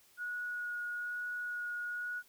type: tone with vibrato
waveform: sine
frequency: 1453 Hz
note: F#6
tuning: 32 cents flat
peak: -36 dBFS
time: 0.17-2.23 s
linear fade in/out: 50 ms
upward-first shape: sine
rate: 1.1 Hz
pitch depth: 10 cents each way
effects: white hiss -65 dBFS RMS until 2.28 s